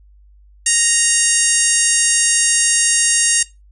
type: harmonic tone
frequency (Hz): 934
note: A#5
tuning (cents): +3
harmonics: 2 / 3 / 4 / 5 / 6 / 7 / 8 / 9 / 10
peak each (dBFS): -24 / -23 / -29 / -27 / -24 / -19 / -19 / -22 / -18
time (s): 0.66-3.43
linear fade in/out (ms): 5
effects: noise-tail reverb RT60 0.2 s tail -17 dB re dry + added 50 Hz sine -44 dBFS peak until 3.71 s